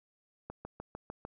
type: click train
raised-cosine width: 1 ms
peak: -27 dBFS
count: 6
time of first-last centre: 0.5-1.251 s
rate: 6.66 Hz
effects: none